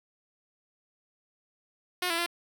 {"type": "tone with pitch steps", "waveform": "5% pulse", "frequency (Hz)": [359.9, 335.1, 343.9], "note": ["F#4", "E4", "F4"], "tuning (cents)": [-48, 29, -27], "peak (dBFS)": -16, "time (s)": [2.02, 2.263], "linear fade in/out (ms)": 5, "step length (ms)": 81, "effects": []}